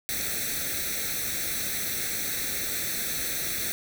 white noise with comb filter, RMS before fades -30 dBFS, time 0.09-3.72 s, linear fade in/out 0 ms, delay 0.5 ms, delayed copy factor +0.85, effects none

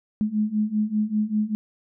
sine beating tone pair, 210 / 215.1 Hz, G#3 / A3, +19 / -39 cents, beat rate 5.1 Hz, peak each -25 / -23 dBFS, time 0.21-1.55 s, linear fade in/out 0 ms, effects none

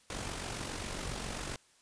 pink noise with amplitude modulation, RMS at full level -37 dBFS, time 0.1-1.56 s, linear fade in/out 2 ms, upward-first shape sine, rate 47.4 Hz, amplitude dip 50%, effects white hiss -65 dBFS RMS until 1.81 s + resampled to 22050 Hz

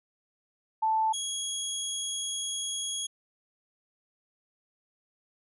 sine / 15% pulse tone pair in turn, 880 / 3315 Hz, A5 / G#7, 0 / -4 cents, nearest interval octave + major seventh, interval 2296 cents, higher second, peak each -23 dBFS, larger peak neither, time 0.82-1.13 / 1.13-3.07 s, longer second, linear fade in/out 10 ms, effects resampled to 24000 Hz

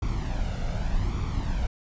brown noise with flanger, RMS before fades -27 dBFS, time 0.02-1.67 s, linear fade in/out 5 ms, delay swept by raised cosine 0.87 to 1.44 ms, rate 0.84 Hz, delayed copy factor +0.6, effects resampled to 16000 Hz

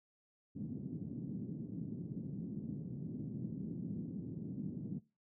pink band-pass noise, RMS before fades -43 dBFS, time 0.55-5 s, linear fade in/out 20 ms, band 140 to 260 Hz, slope 24 dB/octave, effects noise-tail reverb RT60 0.3 s tail -22 dB re dry

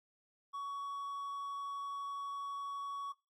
triangle tone, 1122 Hz, C#6, 21 cents sharp, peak -37 dBFS, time 0.53-3.13 s, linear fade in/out 20 ms, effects noise-tail reverb RT60 0.4 s tail -26 dB re dry + AAC 48 kbps

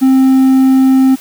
triangle tone, 263.8 Hz, C4, 14 cents sharp, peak -3 dBFS, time 0.01-1.16 s, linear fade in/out 20 ms, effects white hiss -35 dBFS RMS until 1.2 s

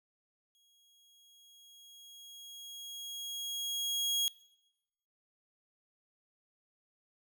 sawtooth tone with exponential growth, 3300 Hz, G#7, 12 cents flat, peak -25 dBFS, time 0.55-4.28 s, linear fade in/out 0 ms, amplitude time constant 810 ms, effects noise-tail reverb RT60 0.9 s tail -22 dB re dry

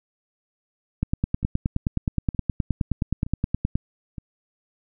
two click trains, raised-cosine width 5 ms, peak -21 / -9 dBFS, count 4 / 27, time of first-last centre 1.43-4.182 / 1.03-3.755 s, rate 1.09 / 9.54 Hz, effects none

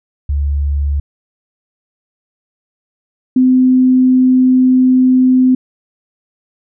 sine tone pair in turn, 71.4 / 256 Hz, D2 / C4, -48 / -38 cents, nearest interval octave + minor seventh, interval 2210 cents, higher second, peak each -12 / -6 dBFS, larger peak second, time 0.29-1 / 3.36-5.55 s, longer second, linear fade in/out 5 ms, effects none

